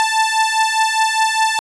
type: beating tone pair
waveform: sawtooth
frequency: 880 / 884.9 Hz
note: A5 / A5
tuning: 0 / +10 cents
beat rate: 4.9 Hz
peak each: -13 dBFS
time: 0-1.59 s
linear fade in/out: 0 ms
effects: resampled to 24000 Hz

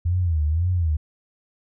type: tone with vibrato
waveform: sine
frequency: 82.8 Hz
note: E2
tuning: 8 cents sharp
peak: -18 dBFS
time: 0.05-0.97 s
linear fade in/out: 10 ms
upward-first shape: sine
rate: 1.9 Hz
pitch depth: 170 cents each way
effects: none

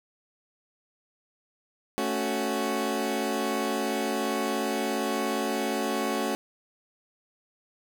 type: chord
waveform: 20% pulse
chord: F# minor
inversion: first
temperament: equal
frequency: 220 / 277.2 / 370 Hz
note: A3 / C#4 / F#4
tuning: 0 / 0 / 0 cents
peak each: -26 dBFS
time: 1.98-6.35 s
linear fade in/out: 0 ms
effects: none

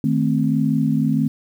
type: chord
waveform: sine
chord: A diminished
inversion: second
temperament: equal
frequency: 155.56 / 220 / 261.6 Hz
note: Eb3 / A3 / C4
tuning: 0 / 0 / 0 cents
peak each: -20 dBFS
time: 0.04-1.28 s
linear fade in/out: 2 ms
effects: 8-bit

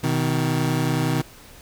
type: tone pair together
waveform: 25% pulse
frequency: 126.8 / 157.6 Hz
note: B2 / D#3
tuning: +46 / +23 cents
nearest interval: major third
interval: 377 cents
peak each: -19 dBFS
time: 0.03-1.22 s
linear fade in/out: 10 ms
effects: pink hiss -46 dBFS RMS until 1.61 s

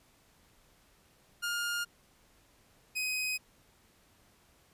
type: tone pair in turn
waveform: sawtooth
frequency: 1414 / 2514 Hz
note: F6 / D#7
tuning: +21 / +17 cents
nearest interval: minor seventh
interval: 996 cents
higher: second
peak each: -28 dBFS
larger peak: neither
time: 1.42-1.85 / 2.95-3.38 s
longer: neither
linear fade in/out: 20 ms
effects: pink hiss -65 dBFS RMS until 4.73 s + resampled to 32000 Hz

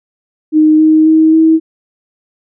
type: tone with pitch steps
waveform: sine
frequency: 309.4 / 313.2 / 317 / 320.9 Hz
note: D#4 / D#4 / D#4 / E4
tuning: -10 / +11 / +32 / -46 cents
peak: -4 dBFS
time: 0.52-1.6 s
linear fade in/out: 50 ms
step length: 270 ms
effects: none

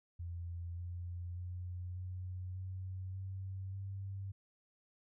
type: tone with pitch steps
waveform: sine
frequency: 86 / 87.81 / 89.65 / 91.54 / 93.46 / 95.42 / 97.43 Hz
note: F2 / F2 / F2 / F#2 / F#2 / G2 / G2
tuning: -26 / +10 / +46 / -18 / +18 / -46 / -10 cents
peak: -40 dBFS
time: 0.19-4.32 s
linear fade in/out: 10 ms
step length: 590 ms
effects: none

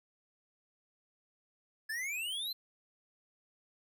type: exponential sweep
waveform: square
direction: up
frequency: 1700 to 4186 Hz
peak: -36 dBFS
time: 1.89-2.53 s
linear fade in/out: 10 ms
effects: none

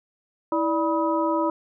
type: tone cluster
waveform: sine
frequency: 325.5 / 587 / 977 / 1266 Hz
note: E4 / D5 / B5 / D#6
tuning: -22 / -1 / -19 / +30 cents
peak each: -24 / -26 / -25 / -31 dBFS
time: 0.52-1.5 s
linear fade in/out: 2 ms
effects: none

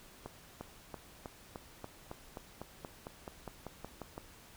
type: accelerating click train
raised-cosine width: 1 ms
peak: -28 dBFS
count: 17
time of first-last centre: 0.26-4.179 s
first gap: 350 ms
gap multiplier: 0.95
effects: pink hiss -57 dBFS RMS until 4.56 s

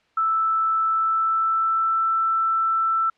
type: tone with pitch glide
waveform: sine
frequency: 1318.5 to 1330 Hz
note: E6 to E6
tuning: 0 to +15 cents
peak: -18 dBFS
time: 0.17-3.1 s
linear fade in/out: 5 ms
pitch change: +15 cents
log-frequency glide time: 0.84-2.04 s
effects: white hiss -63 dBFS RMS until 3.17 s + low-pass 3000 Hz 12 dB/octave

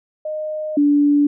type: tone pair in turn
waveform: sine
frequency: 616 / 289.9 Hz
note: D#5 / D4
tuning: -17 / -22 cents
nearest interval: octave + minor second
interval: 1305 cents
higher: first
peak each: -22 / -11 dBFS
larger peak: second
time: 0.25-0.77 / 0.77-1.27 s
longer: first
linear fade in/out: 5 ms
effects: none

